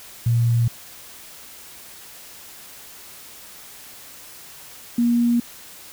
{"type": "tone pair in turn", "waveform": "sine", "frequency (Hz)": [117.6, 237.5], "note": ["A#2", "A#3"], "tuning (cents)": [16, 33], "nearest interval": "octave", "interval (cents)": 1217, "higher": "second", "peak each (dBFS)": -15, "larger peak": "neither", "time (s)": [[0.26, 0.68], [4.98, 5.4]], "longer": "neither", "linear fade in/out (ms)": 5, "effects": ["white hiss -42 dBFS RMS until 5.92 s"]}